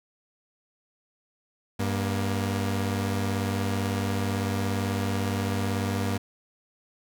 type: tone pair together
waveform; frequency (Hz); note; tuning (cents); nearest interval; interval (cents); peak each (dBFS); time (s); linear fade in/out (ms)
sawtooth; 97.92 / 236.7; G2 / A#3; -1 / +27; octave + minor third; 1528; -23 / -26; 1.79-6.18; 10
effects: none